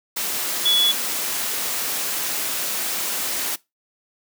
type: tone in noise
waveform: sine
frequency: 3400 Hz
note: G#7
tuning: 40 cents sharp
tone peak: -15 dBFS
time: 0.65-0.92 s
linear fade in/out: 10 ms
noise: white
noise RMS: -25 dBFS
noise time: 0.16-3.56 s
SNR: +7 dB
effects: noise-tail reverb RT60 0.2 s tail -21 dB re dry + high-pass 200 Hz 12 dB/octave